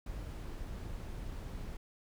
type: noise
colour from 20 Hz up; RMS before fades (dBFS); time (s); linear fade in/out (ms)
brown; -42; 0.06-1.77; 5
effects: none